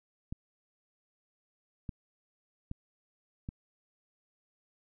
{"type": "clicks", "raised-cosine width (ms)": 5, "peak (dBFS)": -25, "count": 4, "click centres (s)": [0.325, 1.892, 2.714, 3.489], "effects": []}